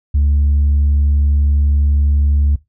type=tone; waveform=sine; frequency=72 Hz; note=D2; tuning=34 cents flat; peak=-8 dBFS; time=0.14-2.56 s; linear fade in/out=10 ms; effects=noise-tail reverb RT60 0.2 s tail -20 dB re dry + tanh soft clip ceiling -8 dBFS